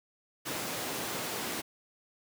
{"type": "high-pass noise", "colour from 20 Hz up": "pink", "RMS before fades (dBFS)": -36, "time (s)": [0.45, 1.62], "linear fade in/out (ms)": 20, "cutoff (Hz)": 200, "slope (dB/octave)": 12, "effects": []}